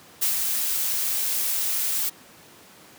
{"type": "noise with ADSR envelope", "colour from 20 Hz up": "blue", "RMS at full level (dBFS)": -21, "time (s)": [0.21, 2.1], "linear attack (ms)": 19, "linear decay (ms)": 110, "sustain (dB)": -4, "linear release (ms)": 17, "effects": ["pink hiss -49 dBFS RMS until 2.98 s", "high-pass 150 Hz 12 dB/octave"]}